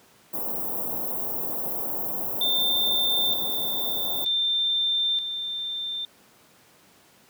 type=band-stop noise; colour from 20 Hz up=white; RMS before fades=-29 dBFS; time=0.33-4.25 s; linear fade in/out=10 ms; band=860 to 15000 Hz; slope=24 dB/octave
type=tone with tremolo; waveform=sine; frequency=3582 Hz; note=A7; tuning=30 cents sharp; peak=-21 dBFS; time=2.41-6.05 s; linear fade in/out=2 ms; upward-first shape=square; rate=0.54 Hz; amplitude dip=55%
effects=pink hiss -56 dBFS RMS until 7.29 s + high-pass 150 Hz 12 dB/octave